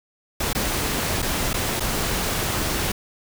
pink noise with dropouts, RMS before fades -24 dBFS, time 0.4-2.92 s, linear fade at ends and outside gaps 5 ms, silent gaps 0.531-0.549 / 1.221-1.225 / 1.532-1.54 / 1.798-1.804 s, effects none

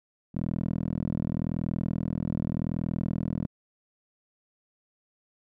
10% pulse tone with band-pass filter, 40.84 Hz, E1, 15 cents flat, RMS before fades -30 dBFS, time 0.34-3.47 s, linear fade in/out 20 ms, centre 200 Hz, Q 1.3, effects none

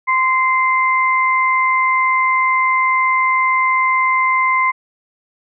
sine tone pair together, 1038.8 / 2083 Hz, C6 / C7, -13 / -8 cents, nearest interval octave, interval 1205 cents, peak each -14 / -16 dBFS, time 0.07-4.72 s, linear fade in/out 20 ms, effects none

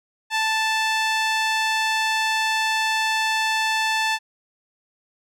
sawtooth tone with band-pass filter, 880 Hz, A5, in tune, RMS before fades -22 dBFS, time 0.3-4.19 s, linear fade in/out 50 ms, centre 2700 Hz, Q 0.67, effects none

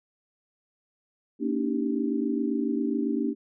sine chord, Eb dominant seventh, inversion second, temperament equal with one note detuned, 233.1 / 283.7 / 311.1 / 392 Hz, Bb3 / Db4 / Eb4 / G4, 0 / +40 / 0 / 0 cents, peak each -29 / -28 / -31 / -33 dBFS, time 1.39-3.35 s, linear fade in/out 50 ms, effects none

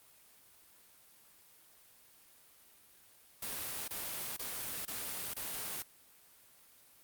white noise bursts, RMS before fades -40 dBFS, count 5, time 3.42-5.824 s, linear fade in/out 5 ms, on 460 ms, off 26 ms, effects white hiss -62 dBFS RMS until 7.03 s + Opus 32 kbps

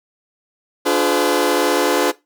sawtooth chord, D diminished seventh, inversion none, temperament just, 293.7 / 352.4 / 422.9 / 507.5 Hz, D4 / F4 / Ab4 / Cb5, 0 / +16 / +31 / +47 cents, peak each -16 dBFS, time 0.85-2.12 s, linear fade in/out 20 ms, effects noise-tail reverb RT60 0.2 s tail -18 dB re dry

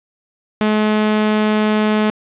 sawtooth tone, 213.6 Hz, G#3, 49 cents sharp, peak -9 dBFS, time 0.61-2.1 s, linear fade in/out 0 ms, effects resampled to 8000 Hz + 8-bit

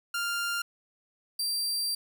sawtooth tone pair in turn, 1396.9 / 4710 Hz, F6 / D8, 0 / +4 cents, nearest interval octave + major sixth, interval 2104 cents, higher second, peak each -25 dBFS, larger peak neither, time 0.14-0.62 / 1.39-1.95 s, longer second, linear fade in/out 5 ms, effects none

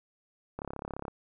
click train, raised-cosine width 1 ms, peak -23 dBFS, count 18, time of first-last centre 0.59-1.081 s, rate 34.6 Hz, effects none

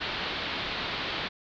white low-pass noise, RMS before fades -33 dBFS, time 0-1.29 s, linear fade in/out 20 ms, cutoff 4200 Hz, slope 48 dB/octave, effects none

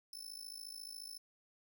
sawtooth tone with amplitude modulation, 5274 Hz, E8, in tune, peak -40 dBFS, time 0.13-1.18 s, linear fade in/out 2 ms, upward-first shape sine, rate 54.2 Hz, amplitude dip 90%, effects none

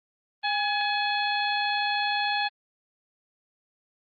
harmonic tone with a mistuned harmonic, 847 Hz, G#5, 34 cents sharp, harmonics 1 / 2 / 3 / 4 / 5, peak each -27 / -30 / -32 / -33 / -34 dBFS, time 0.43-2.49 s, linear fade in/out 20 ms, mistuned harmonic 1, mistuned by -61 cents, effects Opus 24 kbps

